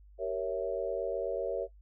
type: chord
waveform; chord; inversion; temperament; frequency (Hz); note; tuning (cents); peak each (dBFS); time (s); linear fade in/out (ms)
sine; G diminished seventh; none; equal with one note detuned; 387.3 / 466.2 / 554.4 / 659.3; G4 / Bb4 / Db5 / Fb5; -21 / 0 / 0 / 0; -38 / -35 / -34 / -37; 0.18-1.68; 50
effects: noise-tail reverb RT60 0.1 s tail -18 dB re dry + added 50 Hz sine -53 dBFS peak until 1.81 s